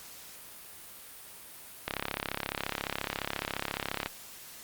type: click train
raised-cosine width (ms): 0.3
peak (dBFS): -14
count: 76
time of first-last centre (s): 1.88-4.06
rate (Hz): 34.4
effects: white hiss -48 dBFS RMS until 4.63 s + Opus 48 kbps